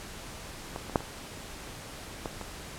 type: clicks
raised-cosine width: 1 ms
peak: -21 / -25 / -8 / -28 / -19 / -23 dBFS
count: 6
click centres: 0.761 / 0.897 / 0.958 / 1.006 / 2.258 / 2.413 s
effects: pink hiss -43 dBFS RMS until 2.78 s + low-pass 11000 Hz 12 dB/octave